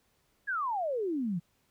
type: exponential sweep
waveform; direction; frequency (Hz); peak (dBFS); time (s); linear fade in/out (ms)
sine; down; 1704 to 160.6; -29; 0.47-1.4; 20
effects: pink hiss -72 dBFS RMS until 1.7 s